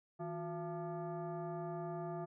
sine tone with frequency modulation, 160.5 Hz, E3, 46 cents flat, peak -39 dBFS, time 0.19-2.26 s, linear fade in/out 20 ms, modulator 519 Hz, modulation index 1.4, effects none

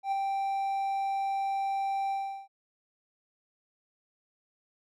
triangle tone with ADSR envelope, 784 Hz, G5, in tune, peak -23 dBFS, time 0.03-2.48 s, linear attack 91 ms, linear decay 8 ms, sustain -3 dB, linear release 370 ms, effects none

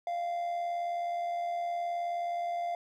triangle tone with amplitude modulation, 694 Hz, F5, 11 cents flat, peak -27 dBFS, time 0.07-2.75 s, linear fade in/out 2 ms, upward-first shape sine, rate 79.2 Hz, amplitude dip 40%, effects none

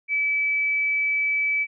sine tone, 2300 Hz, D7, 37 cents flat, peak -20 dBFS, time 0.08-1.67 s, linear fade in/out 50 ms, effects none

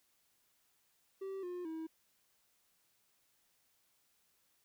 triangle tone with pitch steps, 386.7 / 356.5 / 321.4 Hz, G4 / F4 / E4, -24 / +36 / -44 cents, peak -38 dBFS, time 1.21-1.87 s, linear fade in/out 10 ms, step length 220 ms, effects white hiss -75 dBFS RMS until 4.64 s

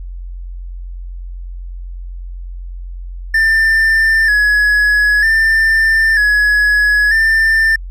triangle tone with vibrato, 1735 Hz, A6, 25 cents flat, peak -7 dBFS, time 3.34-7.76 s, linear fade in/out 5 ms, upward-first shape square, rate 0.53 Hz, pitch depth 52 cents each way, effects added 44 Hz sine -24 dBFS peak until 7.9 s

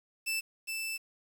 sawtooth tone pair in turn, 2646 / 2646 Hz, E7 / E7, +6 / +6 cents, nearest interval unison, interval 0 cents, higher neither, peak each -27 / -31 dBFS, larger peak first, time 0.26-0.41 / 0.67-0.98 s, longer second, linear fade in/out 20 ms, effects 9-bit

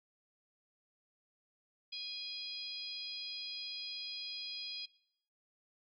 harmonic tone, 823 Hz, G#5, 16 cents flat, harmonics 3 / 4 / 5 / 6, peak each -49 / -46 / -47 / -44 dBFS, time 1.92-4.86 s, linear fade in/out 10 ms, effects noise-tail reverb RT60 0.7 s tail -20 dB re dry + AAC 64 kbps

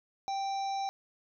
harmonic tone with a mistuned harmonic, 784 Hz, G5, in tune, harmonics 1 / 3 / 5 / 7 / 8, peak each -31 / -50 / -46 / -49 / -53 dBFS, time 0.28-0.89 s, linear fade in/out 0 ms, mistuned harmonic 8, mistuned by -22 cents, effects none

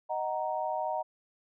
sine chord, D# minor, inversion none, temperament just, 622.3 / 746.7 / 933.4 Hz, D#5 / F#5 / A#5, 0 / +16 / +2 cents, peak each -34 dBFS, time 0.09-1.03 s, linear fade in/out 20 ms, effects none

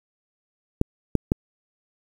clicks, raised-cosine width 3 ms, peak -5 dBFS, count 3, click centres 0.814 / 1.153 / 1.319 s, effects 7-bit

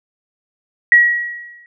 sine tone with exponential decay, 1913 Hz, A#6, 44 cents sharp, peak -3 dBFS, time 0.92-1.66 s, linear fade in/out 1 ms, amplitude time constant 160 ms, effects none

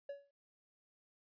triangle tone with exponential decay, 564 Hz, C#5, 30 cents sharp, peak -37 dBFS, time 0.09-0.31 s, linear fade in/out 5 ms, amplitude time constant 47 ms, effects resampled to 11025 Hz

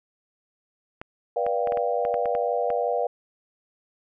clicks, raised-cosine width 0.5 ms, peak -20 dBFS, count 10, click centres 1.015 / 1.465 / 1.673 / 1.722 / 1.773 / 2.051 / 2.142 / 2.257 / 2.351 / 2.703 s
sine chord, G dominant seventh, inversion first, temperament equal with one note detuned, 484.6 / 587.3 / 698.5 / 784 Hz, B4 / D5 / F5 / G5, -33 / 0 / 0 / 0 cents, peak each -26 / -28 / -27 / -31 dBFS, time 1.36-3.07 s, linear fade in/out 5 ms
effects none

